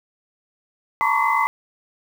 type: tone cluster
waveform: sine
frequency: 891 / 956 / 1096 / 1143 / 2039 Hz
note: A5 / A#5 / C#6 / D6 / C7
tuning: +22 / +43 / -20 / -47 / -45 cents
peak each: -23 dBFS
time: 1.01-1.47 s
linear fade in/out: 0 ms
effects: 7-bit